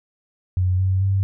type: tone with pitch steps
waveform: sine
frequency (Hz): 91.7 / 94.39 / 97.15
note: F#2 / F#2 / G2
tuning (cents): -15 / +35 / -15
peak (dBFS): -16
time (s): 0.57-1.23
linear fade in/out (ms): 0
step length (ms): 220
effects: none